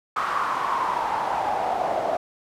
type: noise with band-pass filter sweep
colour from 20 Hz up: pink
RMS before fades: -25 dBFS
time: 0.16-2.17 s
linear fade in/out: 5 ms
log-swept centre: 1200 to 660 Hz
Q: 6.1
effects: none